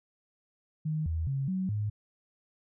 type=tone with pitch steps; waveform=sine; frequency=155.2 / 80.9 / 136.3 / 187.7 / 105 Hz; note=D#3 / E2 / C#3 / F#3 / G#2; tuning=-4 / -32 / -29 / +25 / +19 cents; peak=-28 dBFS; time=0.85-1.9 s; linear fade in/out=10 ms; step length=210 ms; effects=none